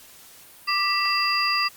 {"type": "tone cluster", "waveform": "sine", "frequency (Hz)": [1178, 1966, 2679, 4791], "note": ["D6", "B6", "E7", "D8"], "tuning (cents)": [5, -8, 27, 34], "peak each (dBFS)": [-24, -29, -27, -24], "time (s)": [0.67, 1.69], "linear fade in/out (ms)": 20, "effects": ["white hiss -48 dBFS RMS until 1.76 s", "Opus 48 kbps"]}